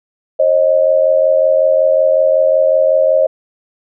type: tone pair together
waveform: sine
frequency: 536.9 / 622.3 Hz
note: C5 / D#5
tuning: +45 / 0 cents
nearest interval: minor third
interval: 255 cents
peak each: -11 dBFS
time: 0.39-3.27 s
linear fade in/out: 10 ms
effects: none